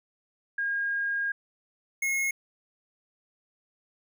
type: tone pair in turn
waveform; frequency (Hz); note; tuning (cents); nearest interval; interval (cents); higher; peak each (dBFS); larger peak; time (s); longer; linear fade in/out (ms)
sine / square; 1624 / 2165; G#6 / C#7; -39 / -41; perfect fourth; 498; second; -26; neither; 0.58-1.32 / 2.02-2.31; first; 5
effects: none